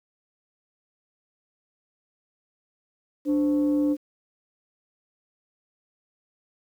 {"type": "tone pair together", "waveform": "sine", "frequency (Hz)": [293.7, 518.4], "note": ["D4", "C5"], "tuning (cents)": [0, -16], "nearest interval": "minor seventh", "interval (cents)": 984, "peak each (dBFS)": [-19, -29], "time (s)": [3.25, 3.97], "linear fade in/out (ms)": 50, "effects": ["tanh soft clip ceiling -15 dBFS", "9-bit"]}